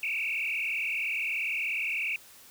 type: tone with frequency modulation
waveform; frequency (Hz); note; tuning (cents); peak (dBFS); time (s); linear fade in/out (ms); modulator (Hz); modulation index
sine; 2489; D#7; 0; -28; 0.03-2.16; 2; 40.1; 6.6
effects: white hiss -53 dBFS RMS until 2.5 s